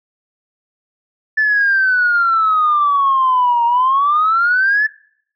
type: exponential two-way sweep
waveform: sine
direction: down then up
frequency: 1755 to 932.3 to 1755 Hz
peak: -10 dBFS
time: 1.37-4.87 s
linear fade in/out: 10 ms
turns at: 3.65 s
effects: noise-tail reverb RT60 0.6 s tail -21 dB re dry + tanh soft clip ceiling -6 dBFS